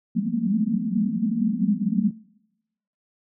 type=band-pass noise; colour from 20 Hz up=white; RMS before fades=-23 dBFS; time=0.15-2.11 s; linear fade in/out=10 ms; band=180 to 240 Hz; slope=96 dB/octave; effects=noise-tail reverb RT60 0.9 s tail -22 dB re dry